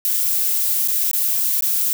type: noise with dropouts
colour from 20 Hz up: violet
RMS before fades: -19 dBFS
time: 0.05-1.93 s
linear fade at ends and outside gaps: 1 ms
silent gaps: 0.876-0.883 / 1.113-1.132 / 1.608-1.623 s
effects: none